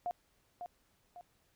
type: tone with echo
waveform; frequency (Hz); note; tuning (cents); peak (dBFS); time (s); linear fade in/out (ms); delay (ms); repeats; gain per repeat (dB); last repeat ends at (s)
sine; 708; F5; +23; -33; 0.06-0.11; 0; 550; 2; -7; 1.21
effects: pink hiss -73 dBFS RMS until 1.55 s